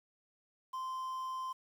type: tone with quantisation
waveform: triangle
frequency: 1039 Hz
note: C6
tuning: 12 cents flat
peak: -35 dBFS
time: 0.73-1.53 s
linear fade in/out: 10 ms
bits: 10
effects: none